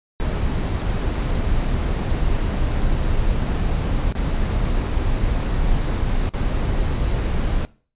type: noise with dropouts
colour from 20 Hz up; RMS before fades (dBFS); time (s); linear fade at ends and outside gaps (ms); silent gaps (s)
brown; -20; 0.2-7.65; 0; 4.123-4.152 / 6.292-6.337
effects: noise-tail reverb RT60 0.4 s tail -20 dB re dry + resampled to 8000 Hz